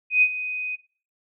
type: tone with ADSR envelope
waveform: sine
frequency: 2500 Hz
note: D#7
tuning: 8 cents sharp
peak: -13 dBFS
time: 0.1-0.76 s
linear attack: 120 ms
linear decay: 58 ms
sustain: -14 dB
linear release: 14 ms
effects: noise-tail reverb RT60 0.4 s tail -17 dB re dry